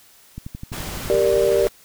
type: click train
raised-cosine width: 5 ms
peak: -19 dBFS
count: 10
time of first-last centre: 0.38-1.143 s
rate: 11.8 Hz
type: noise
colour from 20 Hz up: pink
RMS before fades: -31 dBFS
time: 0.72-1.69 s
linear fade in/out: 10 ms
type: chord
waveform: sine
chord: G minor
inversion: none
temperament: equal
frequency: 392 / 466.2 / 587.3 Hz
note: G4 / Bb4 / D5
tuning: 0 / 0 / 0 cents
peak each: -19 dBFS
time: 1.1-1.67 s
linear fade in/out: 0 ms
effects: white hiss -51 dBFS RMS until 1.84 s